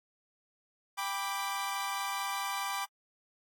sawtooth chord, G major, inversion none, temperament equal with one note detuned, 791.3 / 987.8 / 1174.7 Hz, G5 / B5 / D6, +16 / 0 / 0 cents, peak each -34 / -34 / -33 dBFS, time 0.97-2.86 s, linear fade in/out 20 ms, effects AAC 64 kbps

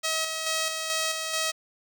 5% pulse tone with tremolo, 639 Hz, D#5, 46 cents sharp, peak -14 dBFS, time 0.03-1.52 s, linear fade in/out 20 ms, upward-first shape square, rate 2.3 Hz, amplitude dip 40%, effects none

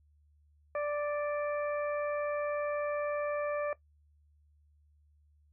harmonic tone, 587.3 Hz, D5, in tune, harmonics 1 / 2 / 3 / 4, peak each -31 / -39 / -44 / -48 dBFS, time 0.75-3.73 s, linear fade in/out 2 ms, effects noise-tail reverb RT60 0.1 s tail -17 dB re dry + added 74 Hz sine -63 dBFS peak until 5.52 s

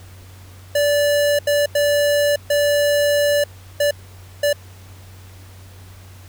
square tone bursts at uneven times, 581 Hz, D5, 19 cents flat, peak -15 dBFS, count 6, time 0.75-1.39 / 1.47-1.66 / 1.75-2.36 / 2.5-3.44 / 3.8-3.91 / 4.43-4.53 s, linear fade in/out 5 ms, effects added 93 Hz sine -39 dBFS peak until 6.28 s + pink hiss -47 dBFS RMS until 6.28 s

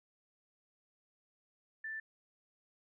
sine tone, 1767 Hz, A6, 7 cents sharp, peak -39 dBFS, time 1.84-2 s, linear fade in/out 5 ms, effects none

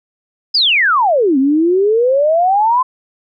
sine exponential two-way sweep, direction down then up, 5160 to 259.5 to 1044 Hz, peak -9 dBFS, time 0.54-2.83 s, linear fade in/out 10 ms, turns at 1.38 s, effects none

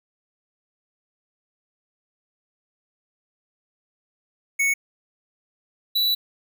square tone pair in turn, 2216 / 3948 Hz, C#7 / B7, -1 / -1 cents, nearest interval minor seventh, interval 1000 cents, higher second, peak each -19 / -19 dBFS, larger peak neither, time 4.59-4.74 / 5.95-6.15 s, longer second, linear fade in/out 10 ms, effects none

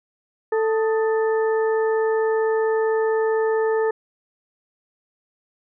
harmonic tone with a mistuned harmonic, 442.2 Hz, A4, 9 cents sharp, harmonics 1 / 2 / 3 / 4, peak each -18 / -28 / -34 / -32 dBFS, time 0.52-3.91 s, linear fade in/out 5 ms, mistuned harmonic 3, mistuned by -100 cents, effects none

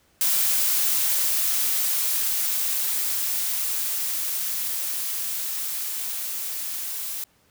blue noise with level ramp, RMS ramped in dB -21 to -31 dBFS, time 0.21-7.24 s, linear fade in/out 0 ms, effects pink hiss -62 dBFS RMS until 7.5 s + high-pass 60 Hz 12 dB/octave

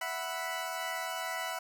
20% pulse chord, E suspended second, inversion none, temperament equal, 659.3 / 740 / 987.8 Hz, E5 / F#5 / B5, 0 / 0 / 0 cents, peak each -34 dBFS, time 0.01-1.59 s, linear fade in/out 5 ms, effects none

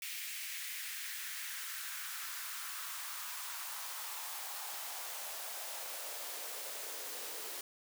white noise with high-pass filter sweep, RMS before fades -43 dBFS, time 0.02-7.61 s, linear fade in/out 2 ms, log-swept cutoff 2300 to 400 Hz, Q 2.4, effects none

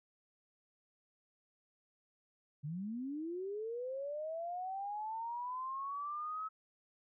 sine linear sweep, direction up, 138.59 to 1295 Hz, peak -38 dBFS, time 2.63-6.49 s, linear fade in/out 20 ms, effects none

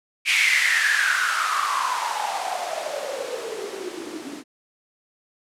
blue noise with band-pass filter sweep, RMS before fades -24 dBFS, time 0.25-4.44 s, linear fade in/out 50 ms, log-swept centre 2400 to 270 Hz, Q 8, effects low-pass 10000 Hz 12 dB/octave

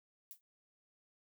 violet noise with exponential decay, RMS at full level -45 dBFS, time 0.31-0.41 s, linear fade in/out 0 ms, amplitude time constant 20 ms, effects none

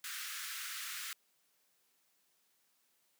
pink high-pass noise, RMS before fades -43 dBFS, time 0.04-1.13 s, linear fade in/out 2 ms, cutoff 1300 Hz, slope 48 dB/octave, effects white hiss -75 dBFS RMS until 3.19 s + high-pass 150 Hz 12 dB/octave

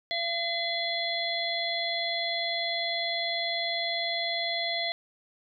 harmonic tone with a mistuned harmonic, 680 Hz, F5, 46 cents flat, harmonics 1 / 3 / 5 / 6, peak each -33 / -33 / -33 / -33 dBFS, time 0.11-4.92 s, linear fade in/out 0 ms, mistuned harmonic 6, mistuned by +21 cents, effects none

